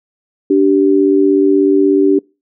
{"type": "tone pair together", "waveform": "sine", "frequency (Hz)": [291.1, 387.6], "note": ["D4", "G4"], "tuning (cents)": [-15, -20], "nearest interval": "perfect fourth", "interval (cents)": 495, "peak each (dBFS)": -10, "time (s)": [0.5, 2.19], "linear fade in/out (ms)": 5, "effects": ["noise-tail reverb RT60 0.3 s tail -26 dB re dry"]}